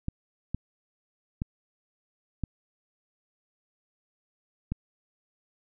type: clicks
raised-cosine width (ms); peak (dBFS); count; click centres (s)
5; -17; 5; 0.084 / 0.546 / 1.419 / 2.437 / 4.72
effects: none